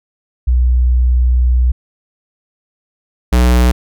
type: tone pair in turn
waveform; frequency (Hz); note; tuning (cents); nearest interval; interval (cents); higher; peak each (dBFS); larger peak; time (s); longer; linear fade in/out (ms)
sine / square; 61.74 / 61.28; B1 / B1; 0 / -13; unison; 13; first; -8; neither; 0.47-1.72 / 3.32-3.72; first; 10
effects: none